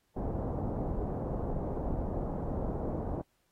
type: low-pass noise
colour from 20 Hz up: pink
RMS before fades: -34 dBFS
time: 0.16-3.22 s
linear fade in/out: 10 ms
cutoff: 770 Hz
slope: 24 dB/octave
effects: pink hiss -75 dBFS RMS until 3.51 s + AAC 48 kbps